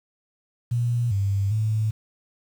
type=tone with pitch steps; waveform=sine; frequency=119.5 / 99 / 108.7 Hz; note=A#2 / G2 / A2; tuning=+43 / +18 / -21 cents; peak=-20 dBFS; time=0.71-1.91 s; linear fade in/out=10 ms; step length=400 ms; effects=8-bit